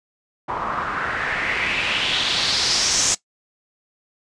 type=noise with low-pass filter sweep; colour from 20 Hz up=white; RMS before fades=-22 dBFS; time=0.48-3.15 s; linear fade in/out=10 ms; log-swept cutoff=990 to 6900 Hz; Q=3.3; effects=noise-tail reverb RT60 0.1 s tail -18 dB re dry + resampled to 22050 Hz